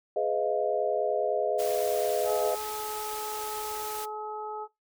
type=chord; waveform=sine; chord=F half-diminished seventh; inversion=first; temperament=just; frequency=419.1 / 502.9 / 628.6 / 698.5 Hz; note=Ab4 / Cb5 / Eb5 / F5; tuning=+16 / +31 / +18 / 0 cents; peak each=-30 / -31 / -29 / -32 dBFS; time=0.16-2.55 s; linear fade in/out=5 ms
type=band-stop noise; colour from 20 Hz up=white; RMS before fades=-39 dBFS; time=1.58-4.06 s; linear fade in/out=20 ms; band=110 to 270 Hz; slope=48 dB/octave
type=harmonic tone; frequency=426.9 Hz; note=G#4; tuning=48 cents sharp; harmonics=1 / 2 / 3; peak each=-38 / -36 / -41 dBFS; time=2.24-4.68 s; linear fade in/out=50 ms
effects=noise-tail reverb RT60 0.2 s tail -23 dB re dry